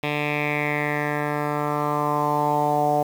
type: tone with low-pass filter sweep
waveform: 10% pulse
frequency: 147.9 Hz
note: D3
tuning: 13 cents sharp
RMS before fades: -23 dBFS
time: 0.03-3.03 s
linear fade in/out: 5 ms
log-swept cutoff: 2900 to 700 Hz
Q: 4.8
effects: 7-bit